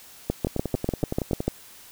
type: two click trains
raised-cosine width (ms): 2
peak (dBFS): -9 / -13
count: 9 / 11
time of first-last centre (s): 0.3-1.48 / 0.47-1.405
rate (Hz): 6.78 / 10.7
effects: white hiss -48 dBFS RMS until 1.91 s